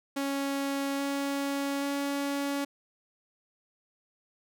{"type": "tone with pitch steps", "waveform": "sawtooth", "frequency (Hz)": [277.2, 279.3, 281.4], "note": ["C#4", "C#4", "C#4"], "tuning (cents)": [0, 13, 26], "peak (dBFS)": -25, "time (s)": [0.16, 2.65], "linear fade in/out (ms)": 10, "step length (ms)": 830, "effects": []}